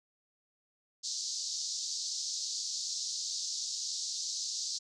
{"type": "band-pass noise", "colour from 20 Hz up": "pink", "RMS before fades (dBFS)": -37, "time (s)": [1.03, 4.79], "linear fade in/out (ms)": 20, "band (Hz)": [4200, 7000], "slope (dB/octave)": 48, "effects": []}